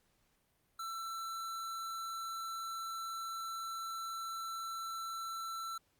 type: tone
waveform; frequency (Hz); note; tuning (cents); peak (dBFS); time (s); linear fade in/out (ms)
square; 1337; E6; +24; -40; 0.79-5.78; 5
effects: pink hiss -75 dBFS RMS until 5.99 s + Opus 48 kbps